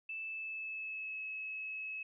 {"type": "tone with pitch glide", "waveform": "sine", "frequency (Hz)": [2637, 2580], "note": ["E7", "E7"], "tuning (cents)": [0, -38], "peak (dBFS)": -39, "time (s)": [0.09, 2.03], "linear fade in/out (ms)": 5, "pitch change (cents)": -38, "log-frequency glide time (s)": [0.2, 1.21], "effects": []}